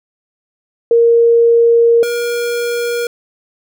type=tone pair in turn; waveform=sine / square; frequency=466.2 / 475.2 Hz; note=A#4 / A#4; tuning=0 / +33 cents; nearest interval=unison; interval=33 cents; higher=second; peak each=-6 / -16 dBFS; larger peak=first; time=0.91-2.03 / 2.03-3.07 s; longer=first; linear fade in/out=2 ms; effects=none